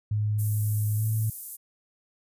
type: tone with pitch glide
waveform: sine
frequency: 105.7 to 109.49 Hz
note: G#2 to A2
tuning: +31 to -8 cents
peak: -23 dBFS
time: 0.11-1.3 s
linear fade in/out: 5 ms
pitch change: +61 cents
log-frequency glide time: 0.96-1.03 s
type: high-pass noise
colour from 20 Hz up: pink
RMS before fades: -37 dBFS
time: 0.38-1.57 s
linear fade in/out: 20 ms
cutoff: 10000 Hz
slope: 24 dB/octave
effects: resampled to 32000 Hz